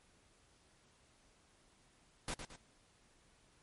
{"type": "noise with echo", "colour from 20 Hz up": "pink", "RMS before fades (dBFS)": -40, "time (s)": [2.28, 2.34], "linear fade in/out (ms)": 2, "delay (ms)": 110, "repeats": 2, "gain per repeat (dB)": -7, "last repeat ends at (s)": 2.56, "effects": ["pink hiss -69 dBFS RMS until 3.62 s", "MP3 48 kbps"]}